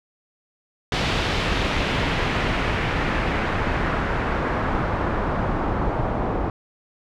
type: noise with low-pass filter sweep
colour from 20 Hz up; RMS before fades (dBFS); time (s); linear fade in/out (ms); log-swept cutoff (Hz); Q
pink; -23; 0.92-6.5; 2; 3700 to 880; 1.2
effects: none